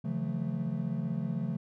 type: chord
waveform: triangle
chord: F# minor seventh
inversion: second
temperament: equal with one note detuned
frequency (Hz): 138.59 / 164.81 / 180.56 / 220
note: C#3 / E3 / F#3 / A3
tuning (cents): 0 / 0 / -42 / 0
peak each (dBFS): -34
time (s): 0.04-1.57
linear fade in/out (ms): 10
effects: none